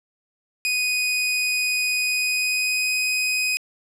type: tone with pitch glide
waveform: sawtooth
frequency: 2489 to 2506 Hz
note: D#7 to D#7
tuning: 0 to +12 cents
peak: -17 dBFS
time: 0.65-3.57 s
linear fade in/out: 0 ms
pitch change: +12 cents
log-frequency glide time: 1.98-2.94 s
effects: low-pass 12000 Hz 12 dB/octave